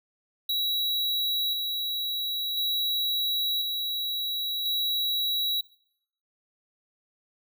square tone with tremolo, 3887 Hz, B7, 28 cents flat, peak -25 dBFS, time 0.49-5.61 s, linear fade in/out 5 ms, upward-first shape square, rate 0.48 Hz, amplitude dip 30%, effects noise-tail reverb RT60 0.7 s tail -21 dB re dry

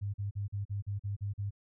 sine tone bursts, 101 Hz, G#2, 48 cents flat, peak -32 dBFS, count 9, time 0.01-1.508 s, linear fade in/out 20 ms, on 130 ms, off 41 ms, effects none

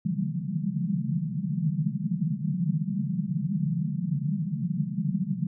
pink band-pass noise, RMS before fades -28 dBFS, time 0.05-5.47 s, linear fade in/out 5 ms, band 140 to 210 Hz, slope 96 dB/octave, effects none

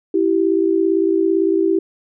sine tone pair together, 329.9 / 387.7 Hz, E4 / G4, +1 / -19 cents, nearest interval minor third, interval 280 cents, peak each -16 dBFS, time 0.14-1.79 s, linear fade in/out 5 ms, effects none

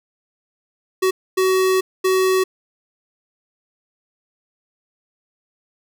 square tone bursts at uneven times, 375.8 Hz, F#4, 27 cents sharp, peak -15 dBFS, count 3, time 1.02-1.11 / 1.37-1.81 / 2.04-2.44 s, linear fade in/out 10 ms, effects none

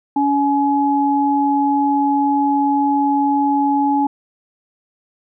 sine tone pair together, 282.3 / 845 Hz, C#4 / G#5, +32 / +30 cents, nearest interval octave + perfect fifth, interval 1898 cents, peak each -16 dBFS, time 0.16-4.07 s, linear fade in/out 5 ms, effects none

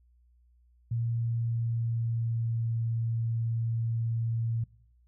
sine tone with pitch glide, 116.54 to 114.8 Hz, A#2 to A#2, 0 to -26 cents, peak -27 dBFS, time 0.91-4.64 s, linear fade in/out 5 ms, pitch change -26 cents, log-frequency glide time 1.06-2.74 s, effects noise-tail reverb RT60 0.7 s tail -22 dB re dry + added 60 Hz sine -60 dBFS peak until 5.07 s

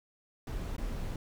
brown noise with dropouts, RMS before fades -36 dBFS, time 0.47-1.16 s, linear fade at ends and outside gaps 2 ms, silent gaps 0.765-0.781 s, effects none

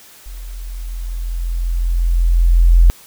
sine tone with level ramp, 42.74 Hz, F1, 37 cents flat, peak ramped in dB -28 to -4 dBFS, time 0.26-2.9 s, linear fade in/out 0 ms, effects white hiss -43 dBFS RMS until 3.06 s

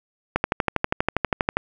click train, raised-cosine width 0.5 ms, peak -4 dBFS, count 16, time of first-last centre 0.36-1.57 s, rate 12.4 Hz, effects none

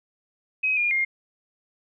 sine tone with pitch steps, 2534 / 2419 / 2124 Hz, D#7 / D#7 / C7, +31 / -49 / +25 cents, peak -20 dBFS, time 0.63-1.05 s, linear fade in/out 10 ms, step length 140 ms, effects none

